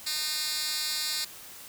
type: tone with high-pass filter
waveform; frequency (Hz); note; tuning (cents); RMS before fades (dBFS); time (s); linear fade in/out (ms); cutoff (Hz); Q
10% pulse; 305.9; D#4; -29; -31; 0.06-1.25; 10; 3900; 1.5
effects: white hiss -46 dBFS RMS until 1.68 s